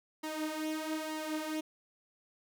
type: tone with flanger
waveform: sawtooth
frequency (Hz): 311.6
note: D#4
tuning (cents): +3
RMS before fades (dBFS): -37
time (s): 0.23-1.61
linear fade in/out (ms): 10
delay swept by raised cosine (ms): 1 to 6.1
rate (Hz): 1.1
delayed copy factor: +0.65
effects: none